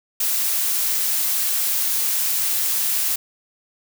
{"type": "noise", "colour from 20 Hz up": "blue", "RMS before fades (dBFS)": -21, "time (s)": [0.2, 3.16], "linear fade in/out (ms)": 5, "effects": []}